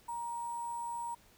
sine tone with sample-and-hold, 942 Hz, A#5, 18 cents sharp, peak -36 dBFS, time 0.08-1.15 s, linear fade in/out 10 ms, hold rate 8820 Hz, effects pink hiss -63 dBFS RMS until 1.37 s

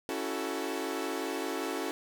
sawtooth chord, F# minor seventh, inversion second, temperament equal with one note detuned, 277.2 / 329.6 / 374.7 / 440 Hz, C#4 / E4 / F#4 / A4, 0 / 0 / +22 / 0 cents, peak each -34 dBFS, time 0.09-1.91 s, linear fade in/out 0 ms, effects none

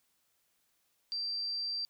sine tone, 4699 Hz, D8, in tune, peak -33 dBFS, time 1.12-1.85 s, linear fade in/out 0 ms, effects white hiss -75 dBFS RMS until 1.89 s

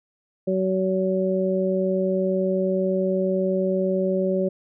harmonic tone, 188.4 Hz, F#3, 32 cents sharp, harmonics 1 / 2 / 3, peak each -24 / -24 / -24 dBFS, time 0.47-4.49 s, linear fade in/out 10 ms, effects none

